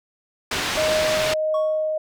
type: low-pass noise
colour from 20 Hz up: white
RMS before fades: -25 dBFS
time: 0.51-1.34 s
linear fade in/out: 5 ms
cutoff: 3900 Hz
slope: 12 dB/octave
type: tone with tremolo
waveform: sine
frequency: 622.3 Hz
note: D#5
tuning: in tune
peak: -18 dBFS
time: 0.77-1.98 s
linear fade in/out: 5 ms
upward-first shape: triangle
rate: 1.5 Hz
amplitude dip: 30%
type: tone with exponential decay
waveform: triangle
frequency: 1108.7 Hz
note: C#6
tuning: in tune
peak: -23 dBFS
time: 1.54-1.94 s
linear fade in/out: 5 ms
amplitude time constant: 86 ms
effects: none